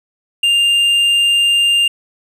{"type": "tone with tanh clipping", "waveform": "triangle", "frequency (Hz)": 2800, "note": "F7", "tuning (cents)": 4, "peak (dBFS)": -11, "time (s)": [0.43, 1.88], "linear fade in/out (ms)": 5, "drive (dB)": 10, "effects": []}